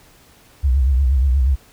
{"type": "tone with vibrato", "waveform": "sine", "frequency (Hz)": 66.1, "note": "C2", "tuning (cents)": 18, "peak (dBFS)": -12, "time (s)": [0.63, 1.56], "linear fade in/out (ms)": 20, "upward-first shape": "triangle", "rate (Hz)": 8.4, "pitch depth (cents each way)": 160, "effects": ["pink hiss -50 dBFS RMS until 1.72 s"]}